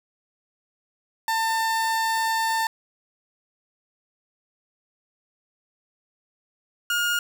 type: tone pair in turn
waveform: 30% pulse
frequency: 897 / 1423.9 Hz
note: A5 / F6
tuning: +33 / +33 cents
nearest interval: minor sixth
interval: 800 cents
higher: second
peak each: -19 dBFS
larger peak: neither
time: 1.28-2.67 / 6.9-7.19 s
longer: first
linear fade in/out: 2 ms
effects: none